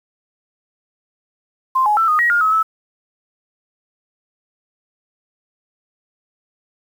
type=tone with pitch steps; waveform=sine; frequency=1045 / 840 / 1332 / 1238 / 1900 / 1416 / 1282 / 1306 Hz; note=C6 / G#5 / E6 / D#6 / A#6 / F6 / E6 / E6; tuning=-2 / +19 / +18 / -9 / +33 / +23 / -49 / -17 cents; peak=-12 dBFS; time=1.75-2.63 s; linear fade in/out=10 ms; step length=110 ms; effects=7-bit